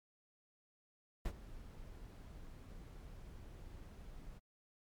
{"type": "noise with ADSR envelope", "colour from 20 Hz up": "brown", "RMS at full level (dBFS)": -36, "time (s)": [1.25, 4.4], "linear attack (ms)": 6, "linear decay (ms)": 63, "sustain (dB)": -16, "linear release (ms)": 30, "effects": ["MP3 96 kbps"]}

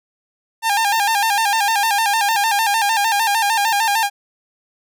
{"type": "tone with vibrato", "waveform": "sawtooth", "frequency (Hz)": 854, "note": "G#5", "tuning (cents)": 48, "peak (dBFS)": -11, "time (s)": [0.62, 4.1], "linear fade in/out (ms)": 50, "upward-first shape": "square", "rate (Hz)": 6.6, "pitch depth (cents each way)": 94, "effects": []}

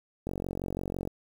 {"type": "click train", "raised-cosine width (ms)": 2, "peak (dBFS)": -20, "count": 38, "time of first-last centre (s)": [0.27, 1.074], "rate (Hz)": 46, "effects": ["8-bit"]}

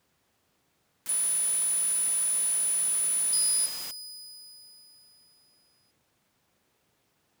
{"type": "noise", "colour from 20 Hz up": "white", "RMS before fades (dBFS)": -40, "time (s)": [1.06, 3.91], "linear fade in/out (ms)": 0}
{"type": "tone", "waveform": "sine", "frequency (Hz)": 9956, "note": "D#9", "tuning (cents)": 0, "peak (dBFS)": -24, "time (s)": [1.09, 3.66], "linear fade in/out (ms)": 2}
{"type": "tone with exponential decay", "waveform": "sawtooth", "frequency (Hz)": 4978, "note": "D#8", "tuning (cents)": 0, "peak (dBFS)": -26, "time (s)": [3.33, 5.91], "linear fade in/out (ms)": 0, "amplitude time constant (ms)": 560}
{"effects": ["pink hiss -71 dBFS RMS until 7.4 s", "high-pass 100 Hz 12 dB/octave"]}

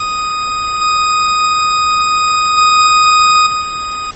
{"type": "tone with level steps", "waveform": "40% pulse", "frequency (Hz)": 1244.5, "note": "D#6", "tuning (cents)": 0, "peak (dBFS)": [-14, -9, -5, -13, -17], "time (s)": [0, 4.11], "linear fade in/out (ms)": 5, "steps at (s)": [0.81, 2.57, 3.46, 3.61], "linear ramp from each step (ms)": 10, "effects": ["pink hiss -34 dBFS RMS until 4.15 s", "MP3 32 kbps"]}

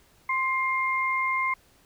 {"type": "tone pair together", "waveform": "sine", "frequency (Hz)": [1048, 2117], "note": ["C6", "C7"], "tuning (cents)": [2, 20], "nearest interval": "octave", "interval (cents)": 1218, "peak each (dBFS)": -26, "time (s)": [0.29, 1.54], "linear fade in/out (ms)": 5, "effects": ["pink hiss -60 dBFS RMS until 1.85 s"]}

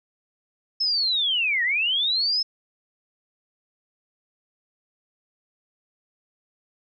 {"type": "linear two-way sweep", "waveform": "sine", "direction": "down then up", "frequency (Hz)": [5274, 1834, 5274], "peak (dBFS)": -20, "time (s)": [0.8, 2.43], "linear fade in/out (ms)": 10, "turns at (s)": 1.63, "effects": []}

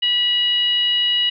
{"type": "tone with frequency modulation", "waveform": "sine", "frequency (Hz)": 2900, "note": "F#7", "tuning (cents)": -35, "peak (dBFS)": -15, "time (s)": [0.02, 1.3], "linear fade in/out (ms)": 10, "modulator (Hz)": 948, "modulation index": 0.42, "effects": []}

